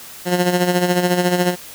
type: tone with tremolo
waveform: 15% pulse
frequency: 178.4 Hz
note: F3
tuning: 37 cents sharp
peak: -6 dBFS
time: 0.25-1.56 s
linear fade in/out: 50 ms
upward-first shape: sine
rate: 14 Hz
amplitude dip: 60%
effects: white hiss -37 dBFS RMS until 1.74 s